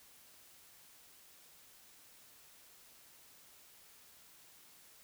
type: silence
effects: white hiss -61 dBFS RMS until 5.03 s